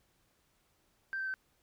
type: tone with pitch steps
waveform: sine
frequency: 1568 / 1552.7 / 1537.5 Hz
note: G6 / G6 / G6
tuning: 0 / -17 / -34 cents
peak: -33 dBFS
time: 1.13-1.34 s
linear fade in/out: 0 ms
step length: 70 ms
effects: tanh soft clip ceiling -29 dBFS + pink hiss -73 dBFS RMS until 1.62 s